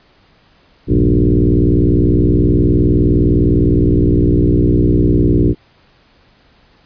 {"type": "tone with frequency modulation", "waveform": "sine", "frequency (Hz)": 110, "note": "A2", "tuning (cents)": 0, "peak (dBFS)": -8, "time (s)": [0.87, 5.55], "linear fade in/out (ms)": 50, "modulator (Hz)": 59.9, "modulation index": 4.5, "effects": ["pink hiss -51 dBFS RMS until 6.85 s", "resampled to 11025 Hz"]}